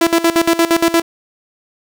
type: tone with tremolo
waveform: sawtooth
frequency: 334.2 Hz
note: E4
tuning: 24 cents sharp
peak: -5 dBFS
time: 0.01-1.02 s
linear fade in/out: 5 ms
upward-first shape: square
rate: 8.6 Hz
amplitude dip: 80%
effects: none

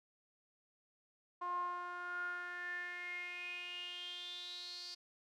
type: tone with band-pass filter sweep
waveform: sawtooth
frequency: 354.7 Hz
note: F4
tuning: 27 cents sharp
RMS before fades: -44 dBFS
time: 1.41-4.95 s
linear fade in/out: 10 ms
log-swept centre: 990 to 4700 Hz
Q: 9.8
effects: none

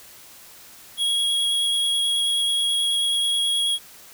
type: tone with vibrato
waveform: square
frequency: 3311 Hz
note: G#7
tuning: 6 cents flat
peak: -20 dBFS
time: 0.97-3.79 s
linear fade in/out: 50 ms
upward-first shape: sine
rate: 9.3 Hz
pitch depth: 9 cents each way
effects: white hiss -46 dBFS RMS until 4.13 s

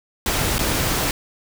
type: noise with dropouts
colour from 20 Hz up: pink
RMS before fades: -21 dBFS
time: 0.26-1.11 s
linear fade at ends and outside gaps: 1 ms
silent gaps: 0.582-0.591 s
effects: none

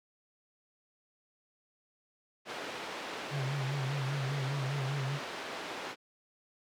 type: band-pass noise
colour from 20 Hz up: pink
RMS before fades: -41 dBFS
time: 2.45-5.96 s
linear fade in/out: 50 ms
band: 360 to 3800 Hz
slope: 12 dB/octave
type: tone with vibrato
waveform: triangle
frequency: 137.1 Hz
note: C#3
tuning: 19 cents flat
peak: -30 dBFS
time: 3.3-5.2 s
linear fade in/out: 50 ms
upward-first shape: sine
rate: 5 Hz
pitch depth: 76 cents each way
effects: none

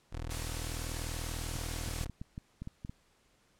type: tone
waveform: 20% pulse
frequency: 40.23 Hz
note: E1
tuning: 41 cents flat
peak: -32 dBFS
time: 0.12-2.08 s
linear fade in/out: 10 ms
type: noise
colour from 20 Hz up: white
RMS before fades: -41 dBFS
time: 0.3-2.05 s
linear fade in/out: 10 ms
type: clicks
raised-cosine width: 5 ms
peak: -28 dBFS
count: 10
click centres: 1.556 / 1.877 / 2.012 / 2.097 / 2.215 / 2.379 / 2.62 / 2.674 / 2.849 / 2.895 s
effects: pink hiss -69 dBFS RMS until 3.59 s + low-pass 10000 Hz 12 dB/octave

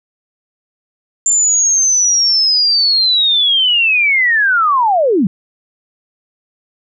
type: linear sweep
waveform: sine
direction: down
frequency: 7270 to 165.1 Hz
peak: -9 dBFS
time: 1.26-5.27 s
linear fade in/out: 2 ms
effects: none

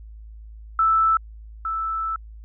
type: tone pair in turn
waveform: sine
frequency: 1318.5 / 1318.5 Hz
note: E6 / E6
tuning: 0 / 0 cents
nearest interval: unison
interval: 0 cents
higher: neither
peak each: -15 / -23 dBFS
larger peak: first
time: 0.79-1.17 / 1.65-2.16 s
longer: second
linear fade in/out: 2 ms
effects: added 54 Hz sine -38 dBFS peak until 2.44 s

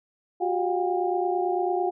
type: tone cluster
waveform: sine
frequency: 360.8 / 389.8 / 716 / 798 Hz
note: F#4 / G4 / F5 / G5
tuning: -44 / -10 / +43 / +31 cents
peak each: -26 / -31 / -27 / -31 dBFS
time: 0.4-1.91 s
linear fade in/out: 20 ms
effects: none

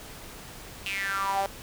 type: tone with high-pass filter sweep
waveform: sawtooth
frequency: 196.5 Hz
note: G3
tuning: 4 cents sharp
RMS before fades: -29 dBFS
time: 0.86-1.46 s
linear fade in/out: 0 ms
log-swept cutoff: 2800 to 650 Hz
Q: 8
effects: pink hiss -44 dBFS RMS until 1.62 s

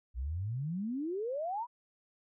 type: exponential sweep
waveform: sine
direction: up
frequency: 57 to 1004 Hz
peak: -33 dBFS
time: 0.14-1.67 s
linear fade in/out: 50 ms
effects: none

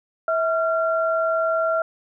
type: tone pair together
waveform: sine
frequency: 650 / 1375 Hz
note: E5 / F6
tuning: -24 / -27 cents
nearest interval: octave + minor second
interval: 1297 cents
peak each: -20 / -23 dBFS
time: 0.28-1.82 s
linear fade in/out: 2 ms
effects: none

